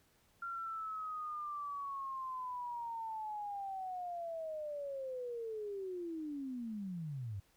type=linear sweep; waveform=sine; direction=down; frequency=1385 to 92.5 Hz; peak=-39 dBFS; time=0.42-7.4 s; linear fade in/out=5 ms; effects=pink hiss -71 dBFS RMS until 7.56 s